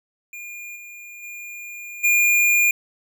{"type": "tone with level steps", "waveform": "square", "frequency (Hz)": 2418, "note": "D7", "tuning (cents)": 50, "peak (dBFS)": [-34, -38, -34, -15], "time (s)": [0.33, 2.71], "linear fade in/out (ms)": 2, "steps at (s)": [0.75, 1.22, 2.03], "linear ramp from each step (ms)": 20, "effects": []}